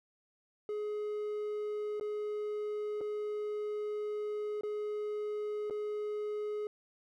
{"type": "tone with dropouts", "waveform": "triangle", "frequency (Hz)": 420.4, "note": "G#4", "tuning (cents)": 21, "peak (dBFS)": -32, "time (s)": [0.69, 6.67], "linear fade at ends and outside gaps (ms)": 1, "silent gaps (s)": [[1.998, 2.01], [3.008, 3.012], [4.61, 4.634], [5.699, 5.707]], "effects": []}